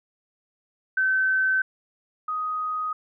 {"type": "tone pair in turn", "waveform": "sine", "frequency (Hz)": [1534, 1250.5], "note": ["G6", "D#6"], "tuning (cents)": [-38, 8], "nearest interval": "major third", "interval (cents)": 354, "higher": "first", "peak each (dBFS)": [-19, -25], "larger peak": "first", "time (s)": [[0.97, 1.62], [2.28, 2.93]], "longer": "neither", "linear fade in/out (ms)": 5, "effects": []}